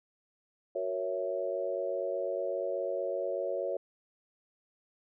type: chord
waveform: sine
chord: F# dominant seventh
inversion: none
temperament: equal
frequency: 370 / 466.2 / 554.4 / 659.3 Hz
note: F#4 / A#4 / C#5 / E5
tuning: 0 / 0 / 0 / 0 cents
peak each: -38 / -38 / -33 / -38 dBFS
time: 0.75-3.77 s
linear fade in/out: 5 ms
effects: none